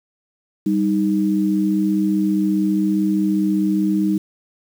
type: tone pair together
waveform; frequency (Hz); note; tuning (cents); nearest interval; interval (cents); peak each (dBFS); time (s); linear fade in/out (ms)
sine; 195.98 / 311.1; G3 / D#4; 0 / 0; minor sixth; 800; -18; 0.66-4.18; 5
effects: 7-bit